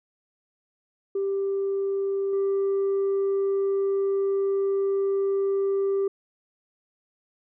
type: tone with level steps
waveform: sine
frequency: 393 Hz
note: G4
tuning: 4 cents sharp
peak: -22 / -19 dBFS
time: 1.15-6.08 s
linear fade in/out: 5 ms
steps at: 2.33 s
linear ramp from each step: 2 ms
effects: tanh soft clip ceiling -20 dBFS